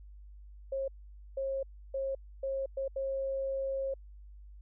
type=tone bursts at uneven times; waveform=sine; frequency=540 Hz; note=C#5; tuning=45 cents flat; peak=-31 dBFS; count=6; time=0.72-0.88 / 1.37-1.63 / 1.94-2.15 / 2.43-2.66 / 2.77-2.88 / 2.96-3.94 s; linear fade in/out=5 ms; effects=added 50 Hz sine -48 dBFS peak until 4.61 s